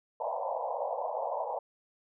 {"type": "band-pass noise", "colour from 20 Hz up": "pink", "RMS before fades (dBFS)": -34, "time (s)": [0.2, 1.59], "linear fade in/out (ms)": 5, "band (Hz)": [500, 990], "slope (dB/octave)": 96, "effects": []}